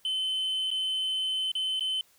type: tone with dropouts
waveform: sine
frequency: 3057 Hz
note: G7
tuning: 44 cents flat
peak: -24 dBFS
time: 0.05-2.01 s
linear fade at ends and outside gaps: 2 ms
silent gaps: 0.705-0.713 / 1.517-1.552 / 1.796-1.807 s
effects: tanh soft clip ceiling -26 dBFS + white hiss -63 dBFS RMS until 2.18 s